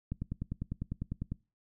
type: click train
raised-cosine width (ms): 5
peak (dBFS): -22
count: 13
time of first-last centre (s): 0.12-1.32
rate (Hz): 10
effects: noise-tail reverb RT60 0.3 s tail -23 dB re dry